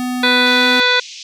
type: tone with pitch glide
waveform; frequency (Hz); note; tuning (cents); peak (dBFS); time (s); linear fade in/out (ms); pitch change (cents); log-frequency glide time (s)
square; 250 to 252.8; B3 to B3; +21 to +41; -19; 0-0.8; 0; +20; 0.46-0.66
type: harmonic tone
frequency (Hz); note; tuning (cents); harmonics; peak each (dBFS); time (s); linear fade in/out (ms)
495.6; B4; +6; 1 / 2 / 3 / 4 / 5 / 7 / 8 / 9; -20 / -21 / -16 / -20 / -20 / -17 / -21 / -25; 0.23-1; 5
type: band-pass noise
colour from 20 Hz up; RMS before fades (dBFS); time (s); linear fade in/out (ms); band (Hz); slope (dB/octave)
white; -34; 0.46-1.23; 2; 2400 to 6300; 48
effects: none